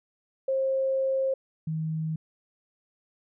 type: tone pair in turn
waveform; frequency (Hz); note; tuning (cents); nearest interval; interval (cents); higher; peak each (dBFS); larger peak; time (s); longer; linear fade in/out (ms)
sine; 533 / 158.46; C5 / D#3; +32 / +32; octave + major sixth; 2100; first; -23 / -27; first; 0.48-1.34 / 1.67-2.16; first; 5
effects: none